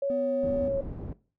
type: tone with vibrato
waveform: sine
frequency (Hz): 554.4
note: C#5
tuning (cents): 0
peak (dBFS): -25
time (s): 0.02-0.81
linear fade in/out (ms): 5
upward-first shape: triangle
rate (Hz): 2.3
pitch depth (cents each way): 19
type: tone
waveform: triangle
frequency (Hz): 250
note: B3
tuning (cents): +21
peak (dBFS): -30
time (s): 0.1-0.68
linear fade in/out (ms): 0
type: low-pass noise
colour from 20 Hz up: pink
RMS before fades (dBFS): -37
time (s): 0.43-1.13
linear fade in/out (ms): 2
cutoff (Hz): 380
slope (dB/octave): 12
effects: noise-tail reverb RT60 0.4 s tail -20 dB re dry